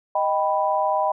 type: chord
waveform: sine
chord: Eb augmented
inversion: none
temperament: equal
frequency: 622.3 / 784 / 987.8 Hz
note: Eb5 / G5 / B5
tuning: 0 / 0 / 0 cents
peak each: -23 dBFS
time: 0.15-1.12 s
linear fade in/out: 5 ms
effects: none